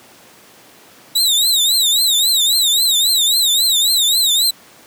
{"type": "tone with vibrato", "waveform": "sawtooth", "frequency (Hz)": 3828, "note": "A#7", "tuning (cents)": 45, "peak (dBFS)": -9, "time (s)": [1.15, 4.51], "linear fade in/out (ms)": 10, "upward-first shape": "triangle", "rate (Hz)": 3.7, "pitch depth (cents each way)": 170, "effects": ["pink hiss -44 dBFS RMS until 4.86 s", "high-pass 200 Hz 12 dB/octave"]}